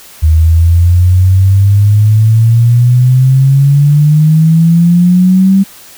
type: exponential sweep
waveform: sine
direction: up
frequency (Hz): 77.78 to 196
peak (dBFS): -3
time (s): 0.22-5.64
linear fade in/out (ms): 20
effects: white hiss -35 dBFS RMS until 5.97 s